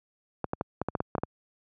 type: clicks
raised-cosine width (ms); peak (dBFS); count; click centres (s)
1; -14; 10; 0.443 / 0.534 / 0.611 / 0.816 / 0.886 / 0.952 / 1.004 / 1.152 / 1.182 / 1.235
effects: high-pass 80 Hz 12 dB/octave